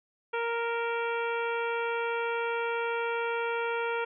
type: harmonic tone with a mistuned harmonic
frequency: 466.2 Hz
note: A#4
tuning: in tune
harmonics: 1 / 2 / 3 / 4 / 5 / 6 / 7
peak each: -31 / -34 / -35 / -43 / -39 / -43 / -48 dBFS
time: 0.33-4.05 s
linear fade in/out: 10 ms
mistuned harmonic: 6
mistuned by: -42 cents
effects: none